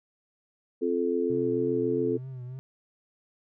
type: harmonic tone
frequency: 87 Hz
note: F2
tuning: 6 cents flat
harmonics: 3 / 4 / 5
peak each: -30 / -29 / -27 dBFS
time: 0.81-2.18 s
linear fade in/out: 20 ms
type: tone with vibrato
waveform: triangle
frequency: 127.9 Hz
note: C3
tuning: 39 cents flat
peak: -34 dBFS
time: 1.3-2.59 s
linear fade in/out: 0 ms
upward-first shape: triangle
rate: 3.3 Hz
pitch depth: 78 cents each way
effects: none